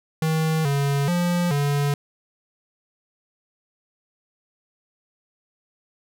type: tone with pitch steps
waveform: square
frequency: 158.9 / 140.8 / 175.3 / 143.3 Hz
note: D#3 / C#3 / F3 / D3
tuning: +37 / +27 / +7 / -42 cents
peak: -20 dBFS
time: 0.22-1.94 s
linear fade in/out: 2 ms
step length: 430 ms
effects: none